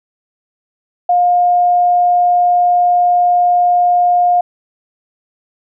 sine tone, 710 Hz, F5, 28 cents sharp, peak -8 dBFS, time 1.09-4.41 s, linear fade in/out 5 ms, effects none

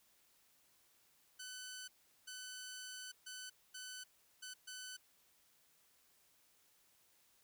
10% pulse tone bursts at uneven times, 1506 Hz, F#6, 30 cents sharp, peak -39 dBFS, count 6, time 1.39-1.88 / 2.27-3.12 / 3.26-3.5 / 3.74-4.04 / 4.42-4.54 / 4.67-4.97 s, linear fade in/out 10 ms, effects white hiss -72 dBFS RMS until 7.43 s

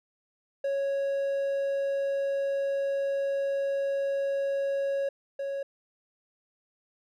triangle tone pair in turn, 553 / 553 Hz, C#5 / C#5, -4 / -4 cents, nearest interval unison, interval 0 cents, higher neither, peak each -24 / -28 dBFS, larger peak first, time 0.64-5.09 / 5.39-5.63 s, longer first, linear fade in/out 5 ms, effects none

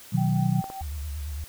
sine chord, B major, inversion none, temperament equal, 123.47 / 155.56 / 185 Hz, B2 / D#3 / F#3, 0 / 0 / 0 cents, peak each -25 dBFS, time 0.12-0.62 s, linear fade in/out 20 ms
sine tone with tremolo, 774 Hz, G5, 22 cents flat, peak -32 dBFS, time 0.17-0.82 s, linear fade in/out 10 ms, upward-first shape sine, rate 5.1 Hz, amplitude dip 55%
clicks, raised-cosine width 1 ms, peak -24 dBFS, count 2, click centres 0.642 / 0.701 s
sine tone with vibrato, 73.42 Hz, D2, in tune, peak -30 dBFS, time 0.81-1.44 s, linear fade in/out 0 ms, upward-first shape sine, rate 8.9 Hz, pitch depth 110 cents each way
effects white hiss -47 dBFS RMS until 1.48 s

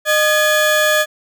35% pulse tone pair together, 612 / 1693.4 Hz, D#5 / G#6, -29 / +33 cents, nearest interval octave + tritone, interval 1762 cents, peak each -13 dBFS, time 0.05-1.06 s, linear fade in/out 50 ms, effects none

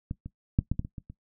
clicks, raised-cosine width 5 ms, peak -20 / -26 / -9 / -14 / -16 / -25 / -26 / -30 dBFS, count 8, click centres 0.111 / 0.26 / 0.589 / 0.716 / 0.794 / 0.849 / 0.982 / 1.1 s, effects noise-tail reverb RT60 0.1 s tail -17 dB re dry

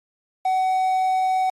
triangle tone with quantisation, 751 Hz, F#5, 26 cents sharp, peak -16 dBFS, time 0.45-1.5 s, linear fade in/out 5 ms, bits 7, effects AAC 32 kbps

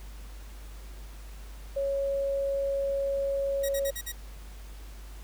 sine tone, 553 Hz, C#5, 4 cents flat, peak -26 dBFS, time 1.76-3.91 s, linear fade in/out 10 ms
5% pulse tone bursts, 1904 Hz, A#6, 36 cents sharp, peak -23 dBFS, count 5, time 3.63-4.122 s, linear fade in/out 10 ms, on 60 ms, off 48 ms
effects added 50 Hz sine -41 dBFS peak until 5.23 s + pink hiss -53 dBFS RMS until 5.23 s

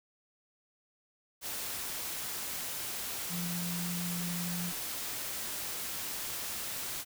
sine tone in noise, 174.61 Hz, F3, in tune, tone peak -35 dBFS, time 3.29-4.73 s, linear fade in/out 50 ms, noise white, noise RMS -38 dBFS, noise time 1.41-7.05 s, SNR 0 dB, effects none

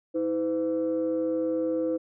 sine tone pair together, 321.4 / 507.7 Hz, E4 / B4, -44 / +48 cents, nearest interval minor sixth, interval 792 cents, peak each -26 dBFS, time 0.14-1.98 s, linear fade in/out 20 ms, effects tanh soft clip ceiling -19 dBFS

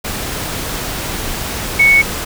sine tone in noise, 2217 Hz, C#7, in tune, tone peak -6 dBFS, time 1.79-2.02 s, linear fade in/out 10 ms, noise pink, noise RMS -22 dBFS, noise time 0.04-2.25 s, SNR +13 dB, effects none

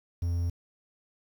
triangle tone with quantisation, 86 Hz, F2, 26 cents flat, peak -24 dBFS, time 0.22-0.5 s, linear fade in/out 5 ms, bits 9, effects none

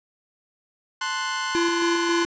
sawtooth chord, F# diminished, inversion first, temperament equal, 880 / 1046.5 / 1480 Hz, A5 / C6 / F#6, 0 / 0 / 0 cents, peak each -30 / -24 / -25 dBFS, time 1.01-2.25 s, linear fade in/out 5 ms
square tone with tremolo, 340 Hz, F4, 46 cents flat, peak -21 dBFS, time 1.55-2.25 s, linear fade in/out 0 ms, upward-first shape square, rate 3.7 Hz, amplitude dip 30%
effects resampled to 16000 Hz + 9-bit

